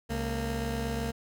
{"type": "tone pair together", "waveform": "20% pulse", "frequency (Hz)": [68.1, 229.9], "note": ["C#2", "A#3"], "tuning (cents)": [-30, -24], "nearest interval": "octave + major sixth", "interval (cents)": 2106, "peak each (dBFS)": -28, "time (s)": [0.09, 1.12], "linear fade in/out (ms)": 20, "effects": []}